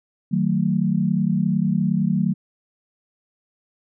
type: chord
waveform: sine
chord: D# diminished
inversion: none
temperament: just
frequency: 155.56 / 186.68 / 224 Hz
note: D#3 / F#3 / A3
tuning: 0 / +16 / +31 cents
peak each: -23 / -20 / -23 dBFS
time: 0.31-2.34 s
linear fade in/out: 20 ms
effects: none